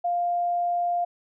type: tone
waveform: sine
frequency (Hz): 700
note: F5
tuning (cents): +4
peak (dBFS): -22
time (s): 0.04-1.05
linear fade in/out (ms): 10
effects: none